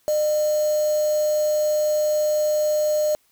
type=tone with quantisation; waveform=sine; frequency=606 Hz; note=D#5; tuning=46 cents flat; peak=-18 dBFS; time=0.08-3.15 s; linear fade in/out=0 ms; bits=5; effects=white hiss -63 dBFS RMS until 3.31 s